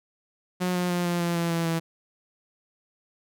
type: tone with pitch steps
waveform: sawtooth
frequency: 181 / 178.61 / 176.25 / 173.93 / 171.63 / 169.37 / 167.13 / 164.93 Hz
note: F#3 / F3 / F3 / F3 / F3 / E3 / E3 / E3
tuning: -38 / +39 / +16 / -7 / -30 / +47 / +24 / +1 cents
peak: -20 dBFS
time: 0.6-1.8 s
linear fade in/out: 20 ms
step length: 150 ms
effects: none